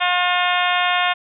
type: harmonic tone with a mistuned harmonic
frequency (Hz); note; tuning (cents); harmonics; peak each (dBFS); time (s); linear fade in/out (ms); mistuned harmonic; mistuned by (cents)
357.8; F4; +42; 2 / 3 / 4 / 5 / 6 / 7 / 8 / 9 / 10; -21 / -23 / -24 / -25 / -26 / -26 / -27 / -28 / -28; 0-1.14; 20; 8; -19
effects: none